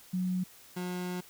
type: tone pair in turn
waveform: sine / 30% pulse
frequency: 183.1 / 179.85 Hz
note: F#3 / F#3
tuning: -18 / -49 cents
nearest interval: unison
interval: 31 cents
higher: first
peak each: -28 / -31 dBFS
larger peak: first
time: 0.13-0.44 / 0.76-1.21 s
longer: second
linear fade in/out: 10 ms
effects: white hiss -55 dBFS RMS until 1.29 s